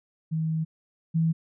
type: tone pair in turn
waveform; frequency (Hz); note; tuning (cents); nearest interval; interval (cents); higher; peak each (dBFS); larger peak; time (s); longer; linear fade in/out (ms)
sine; 159.6 / 162.86; D#3 / E3; +44 / -21; unison; 35; second; -24 / -20; second; 0.31-0.65 / 1.14-1.33; first; 20
effects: none